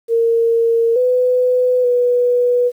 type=tone with pitch steps; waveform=sine; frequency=460.9 / 501 / 489.8 Hz; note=A#4 / B4 / B4; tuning=-20 / +25 / -14 cents; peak=-11 dBFS; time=0.08-2.72 s; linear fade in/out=50 ms; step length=880 ms; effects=8-bit